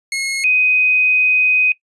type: tone pair in turn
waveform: sawtooth / sine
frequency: 2166 / 2506 Hz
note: C#7 / D#7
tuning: -41 / +12 cents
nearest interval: minor third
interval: 253 cents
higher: second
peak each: -15 / -11 dBFS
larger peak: second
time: 0.12-0.44 / 0.44-1.72 s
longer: second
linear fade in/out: 2 ms
effects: noise-tail reverb RT60 0.1 s tail -19 dB re dry + resampled to 24000 Hz